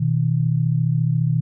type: tone pair together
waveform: sine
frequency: 123.47 / 157.96 Hz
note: B2 / D#3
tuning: 0 / +26 cents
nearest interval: major third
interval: 426 cents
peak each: -19 dBFS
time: 0-1.41 s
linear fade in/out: 10 ms
effects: none